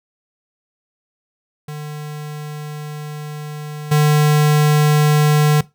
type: tone with level steps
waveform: square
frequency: 150 Hz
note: D3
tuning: 37 cents sharp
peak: -27 / -11 dBFS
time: 1.68-5.61 s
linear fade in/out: 5 ms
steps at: 3.91 s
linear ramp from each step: 10 ms
effects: noise-tail reverb RT60 0.2 s tail -18 dB re dry